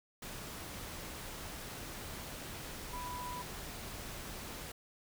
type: tone in noise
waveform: sine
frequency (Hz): 987.8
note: B5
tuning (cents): 0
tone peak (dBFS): -41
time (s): 2.93-3.42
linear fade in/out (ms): 5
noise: pink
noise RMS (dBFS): -45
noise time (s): 0.22-4.72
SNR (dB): +1
effects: none